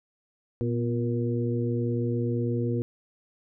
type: harmonic tone with a mistuned harmonic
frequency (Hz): 118.2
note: A#2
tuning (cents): +24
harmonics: 1 / 2 / 3 / 4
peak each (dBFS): -27 / -30 / -32 / -33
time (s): 0.61-2.82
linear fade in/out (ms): 0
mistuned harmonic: 2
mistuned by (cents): +58
effects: none